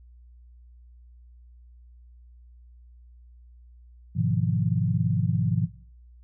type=chord; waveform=sine; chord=F half-diminished seventh; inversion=first; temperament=just; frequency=104.77 / 125.72 / 157.15 / 174.61 Hz; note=Ab2 / Cb3 / Eb3 / F3; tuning=+16 / +31 / +18 / 0 cents; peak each=-27 dBFS; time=4.15-5.67 s; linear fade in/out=20 ms; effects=noise-tail reverb RT60 0.5 s tail -18 dB re dry + added 60 Hz sine -48 dBFS peak until 6.23 s